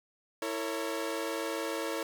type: chord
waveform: sawtooth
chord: A# diminished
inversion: second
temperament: equal with one note detuned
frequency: 329.6 / 455.3 / 554.4 Hz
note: E4 / A#4 / C#5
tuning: 0 / -41 / 0 cents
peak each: -33 dBFS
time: 0.42-2.03 s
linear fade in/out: 2 ms
effects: none